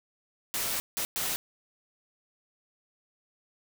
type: noise bursts at uneven times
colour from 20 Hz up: white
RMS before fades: -31 dBFS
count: 3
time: 0.54-0.8 / 0.97-1.05 / 1.16-1.36 s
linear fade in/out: 0 ms
effects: none